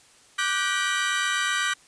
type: chord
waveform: 30% pulse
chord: G major seventh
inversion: second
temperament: equal with one note detuned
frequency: 1174.7 / 1480 / 1568 / 1929.3 Hz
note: D6 / F#6 / G6 / B6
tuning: 0 / 0 / 0 / -41 cents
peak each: -26 dBFS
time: 0.38-1.74 s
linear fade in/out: 10 ms
effects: white hiss -55 dBFS RMS until 1.87 s + resampled to 22050 Hz